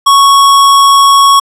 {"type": "tone", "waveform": "square", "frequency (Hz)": 1108.7, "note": "C#6", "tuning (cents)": 0, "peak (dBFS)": -3, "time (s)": [0.06, 1.4], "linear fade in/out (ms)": 10, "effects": ["low-pass 12000 Hz 12 dB/octave"]}